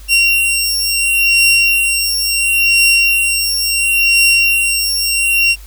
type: beating tone pair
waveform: sawtooth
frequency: 2751 / 2751.72 Hz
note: F7 / F7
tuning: -27 / -26 cents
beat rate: 0.72 Hz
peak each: -10 dBFS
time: 0.08-5.56 s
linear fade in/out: 50 ms
effects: added 50 Hz sine -32 dBFS peak until 5.66 s + white hiss -43 dBFS RMS until 5.66 s